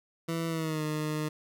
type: tone with pitch glide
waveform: 20% pulse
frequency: 165.2 to 153.25 Hz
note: E3 to D#3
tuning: +4 to -26 cents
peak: -25 dBFS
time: 0.28-1.29 s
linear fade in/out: 10 ms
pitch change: -130 cents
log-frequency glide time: 0.48-0.83 s
effects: none